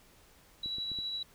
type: tone with tremolo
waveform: sine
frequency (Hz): 3917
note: B7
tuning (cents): -15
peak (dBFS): -33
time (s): 0.63-1.23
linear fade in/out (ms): 5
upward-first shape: sine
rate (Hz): 12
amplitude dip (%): 25
type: clicks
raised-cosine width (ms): 3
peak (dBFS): -34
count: 4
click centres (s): 0.66 / 0.784 / 0.917 / 0.988
effects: pink hiss -61 dBFS RMS until 1.34 s